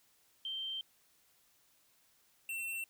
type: tone pair in turn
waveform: sine / square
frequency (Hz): 3136 / 2702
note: G7 / E7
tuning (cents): 0 / +42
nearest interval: minor third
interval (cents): 258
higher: first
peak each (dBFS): -37 / -38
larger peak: first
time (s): 0.45-0.81 / 2.49-2.84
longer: first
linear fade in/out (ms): 2
effects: white hiss -70 dBFS RMS until 2.89 s